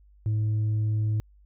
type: tone with tanh clipping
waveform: triangle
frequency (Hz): 107.6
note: A2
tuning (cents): -38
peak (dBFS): -23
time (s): 0.26-1.2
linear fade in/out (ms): 0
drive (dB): 7
effects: added 50 Hz sine -53 dBFS peak until 1.45 s